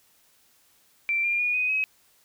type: tone with pitch steps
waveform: sine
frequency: 2349 / 2397 / 2446 / 2496 / 2547 Hz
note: D7 / D7 / D#7 / D#7 / D#7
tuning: 0 / +35 / -30 / +5 / +40 cents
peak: -22 dBFS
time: 1.09-1.84 s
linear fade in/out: 0 ms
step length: 150 ms
effects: white hiss -62 dBFS RMS until 2.24 s